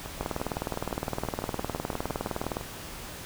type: two click trains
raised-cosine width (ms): 1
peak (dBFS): -15 / -22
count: 47 / 16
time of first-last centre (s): 0.21-2.569 / 0.06-2.611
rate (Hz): 19.5 / 5.88
effects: pink hiss -41 dBFS RMS until 3.25 s